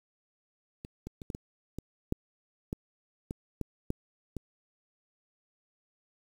clicks, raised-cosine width 3 ms, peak -29 / -26 / -30 / -23 / -25 / -24 / -15 / -20 / -22 / -20 / -17 / -23 dBFS, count 12, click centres 0.849 / 1.07 / 1.218 / 1.302 / 1.349 / 1.786 / 2.124 / 2.729 / 3.309 / 3.613 / 3.904 / 4.367 s, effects 8-bit

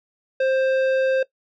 sine tone with tanh clipping, 527 Hz, C5, 12 cents sharp, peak -19 dBFS, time 0.4-1.23 s, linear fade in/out 5 ms, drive 12 dB, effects noise-tail reverb RT60 0.1 s tail -19 dB re dry

